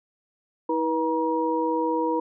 sine tone cluster, 321.1 / 485.5 / 951 Hz, E4 / B4 / A#5, -45 / -30 / +34 cents, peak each -26 dBFS, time 0.69-2.2 s, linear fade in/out 5 ms, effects none

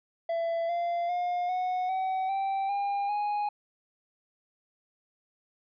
triangle tone with pitch steps, 669 / 689.8 / 711.2 / 733.4 / 756.2 / 779.7 / 803.9 / 828.9 Hz, E5 / F5 / F5 / F#5 / F#5 / G5 / G5 / G#5, +25 / -22 / +31 / -15 / +38 / -10 / +43 / -4 cents, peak -25 dBFS, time 0.29-3.49 s, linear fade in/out 5 ms, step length 400 ms, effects resampled to 11025 Hz

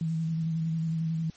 sine tone with vibrato, 162.1 Hz, E3, 29 cents flat, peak -26 dBFS, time 0.01-1.3 s, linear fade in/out 2 ms, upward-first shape square, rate 11 Hz, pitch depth 23 cents each way, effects white hiss -56 dBFS RMS until 1.36 s + MP3 32 kbps

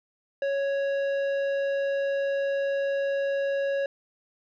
sine tone with tanh clipping, 554.4 Hz, C#5, in tune, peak -26 dBFS, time 0.42-3.86 s, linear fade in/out 2 ms, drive 11 dB, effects none

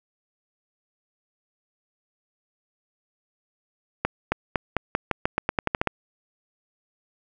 accelerating click train, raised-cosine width 0.5 ms, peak -6 dBFS, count 14, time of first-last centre 4.05-5.873 s, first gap 270 ms, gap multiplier 0.88, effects none

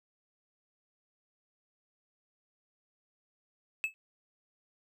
triangle tone with exponential decay, 2604 Hz, E7, 22 cents flat, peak -23 dBFS, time 3.84-3.94 s, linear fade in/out 0 ms, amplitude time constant 21 ms, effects none

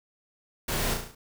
pink noise with echo, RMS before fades -30 dBFS, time 0.68-0.94 s, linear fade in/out 5 ms, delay 35 ms, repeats 6, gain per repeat -4 dB, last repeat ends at 1.15 s, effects none

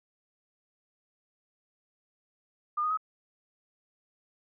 sine tone with pitch steps, 1209 / 1239 / 1271 Hz, D6 / D#6 / D#6, +50 / -8 / +36 cents, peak -26 dBFS, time 2.77-2.974 s, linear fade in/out 10 ms, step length 68 ms, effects none

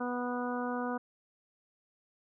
harmonic tone, 245.9 Hz, B3, 7 cents flat, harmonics 1 / 2 / 3 / 4 / 5 / 6, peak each -35 / -38 / -40 / -41 / -42 / -43 dBFS, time 0-0.98 s, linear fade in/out 10 ms, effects none

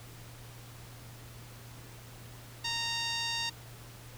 5% pulse tone with low-pass filter, 926 Hz, A#5, 12 cents flat, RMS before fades -34 dBFS, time 2.64-3.5 s, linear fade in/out 10 ms, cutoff 4500 Hz, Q 1.7, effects added 118 Hz sine -49 dBFS peak until 4.17 s + pink hiss -52 dBFS RMS until 4.17 s

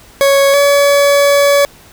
40% pulse tone pair in turn, 554.4 / 567.4 Hz, C#5 / C#5, 0 / +40 cents, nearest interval unison, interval 40 cents, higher second, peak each -6 dBFS, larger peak neither, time 0.21-0.54 / 0.54-1.65 s, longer second, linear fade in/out 0 ms, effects pink hiss -41 dBFS RMS until 1.92 s

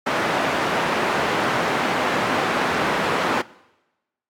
white band-pass noise, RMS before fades -22 dBFS, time 0.06-3.42 s, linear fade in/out 10 ms, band 170 to 1400 Hz, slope 12 dB/octave, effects noise-tail reverb RT60 1.0 s tail -21 dB re dry + AAC 64 kbps

